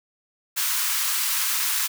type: high-pass noise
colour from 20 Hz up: white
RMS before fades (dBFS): -24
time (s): 0.56-1.88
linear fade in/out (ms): 20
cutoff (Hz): 940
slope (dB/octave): 48
effects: none